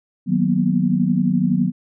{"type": "chord", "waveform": "sine", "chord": "B major seventh", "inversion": "first", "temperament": "equal with one note detuned", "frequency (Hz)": [155.56, 185, 235.1, 246.9], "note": ["D#3", "F#3", "A#3", "B3"], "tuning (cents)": [0, 0, 15, 0], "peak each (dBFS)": [-23, -18, -22, -21], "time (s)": [0.26, 1.72], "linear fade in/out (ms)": 50, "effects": []}